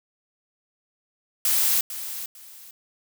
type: noise with echo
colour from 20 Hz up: blue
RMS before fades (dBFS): -21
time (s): 1.45-1.81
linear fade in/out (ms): 2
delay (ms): 450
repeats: 2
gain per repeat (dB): -12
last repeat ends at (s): 2.71
effects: none